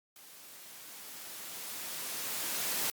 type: noise with level ramp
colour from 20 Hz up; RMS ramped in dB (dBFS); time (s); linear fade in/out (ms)
white; -54 to -32; 0.16-2.9; 0
effects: high-pass 150 Hz 12 dB/octave + Opus 48 kbps